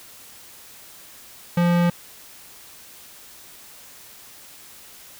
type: tone with low-pass filter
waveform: square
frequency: 173.6 Hz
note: F3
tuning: 10 cents flat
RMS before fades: -18 dBFS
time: 1.57-1.9 s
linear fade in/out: 5 ms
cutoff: 3000 Hz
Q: 0.66
effects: white hiss -45 dBFS RMS until 5.19 s